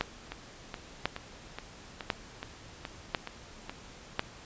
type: two click trains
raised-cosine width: 0.3 ms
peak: -11 / -21 dBFS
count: 5 / 9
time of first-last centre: 0.01-4.194 / 0.32-3.696 s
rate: 0.956 / 2.37 Hz
effects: pink hiss -50 dBFS RMS until 4.45 s + resampled to 16000 Hz